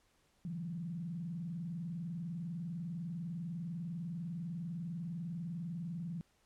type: tone with vibrato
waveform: sine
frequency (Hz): 167.3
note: E3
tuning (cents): +26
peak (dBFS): -38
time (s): 0.45-6.21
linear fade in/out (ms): 0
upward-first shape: square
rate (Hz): 20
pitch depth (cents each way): 150
effects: pink hiss -73 dBFS RMS until 6.45 s + low-pass 11000 Hz 12 dB/octave